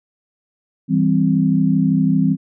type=chord; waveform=sine; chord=C major; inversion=first; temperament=just; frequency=163.52 / 196.22 / 261.6 Hz; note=E3 / G3 / C4; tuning=-14 / +2 / 0 cents; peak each=-17 dBFS; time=0.88-2.37 s; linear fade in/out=50 ms; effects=none